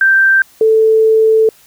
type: tone pair in turn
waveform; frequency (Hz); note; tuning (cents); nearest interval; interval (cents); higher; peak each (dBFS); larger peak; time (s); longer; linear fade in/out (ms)
sine; 1568 / 441.2; G6 / A4; 0 / +5; octave + minor seventh; 2195; first; -6; neither; 0.01-0.42 / 0.61-1.49; second; 2
effects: white hiss -46 dBFS RMS until 1.66 s